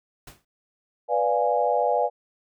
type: noise with exponential decay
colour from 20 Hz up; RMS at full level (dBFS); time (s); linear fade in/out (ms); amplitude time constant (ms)
pink; -39; 0.27-0.45; 5; 39
type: chord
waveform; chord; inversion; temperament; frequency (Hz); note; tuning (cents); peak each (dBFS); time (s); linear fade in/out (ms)
sine; B diminished seventh; none; equal; 493.9 / 587.3 / 698.5 / 830.6; B4 / D5 / F5 / Ab5; 0 / 0 / 0 / 0; -25; 1.08-2.1; 50
effects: none